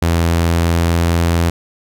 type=tone with pitch glide; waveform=sawtooth; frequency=84 to 84.58 Hz; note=E2 to E2; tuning=+33 to +45 cents; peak=-8 dBFS; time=0.02-1.5 s; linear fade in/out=5 ms; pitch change=+12 cents; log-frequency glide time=0.28-1.09 s; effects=none